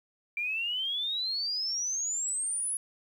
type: exponential sweep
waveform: sine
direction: up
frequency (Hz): 2349 to 10548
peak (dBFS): -29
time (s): 0.37-2.77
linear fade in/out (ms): 2
effects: 10-bit